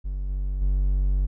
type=tone with level steps; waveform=triangle; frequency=47.63 Hz; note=G1; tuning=49 cents flat; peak=-24 / -22 / -17 dBFS; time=0.04-1.27 s; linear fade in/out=20 ms; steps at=0.29 / 0.61 s; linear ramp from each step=10 ms; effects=none